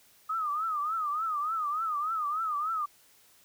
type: tone with vibrato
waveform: sine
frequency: 1244.5 Hz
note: D#6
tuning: in tune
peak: -28 dBFS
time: 0.29-2.86 s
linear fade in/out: 10 ms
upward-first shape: triangle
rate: 3.4 Hz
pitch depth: 150 cents each way
effects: white hiss -61 dBFS RMS until 3.44 s